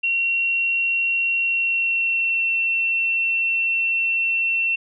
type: tone with pitch glide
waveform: sine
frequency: 2737 to 2704 Hz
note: F7 to E7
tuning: -36 to +43 cents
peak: -18 dBFS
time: 0.03-4.76 s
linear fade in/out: 10 ms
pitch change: -21 cents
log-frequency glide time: 1.38-2.51 s
effects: none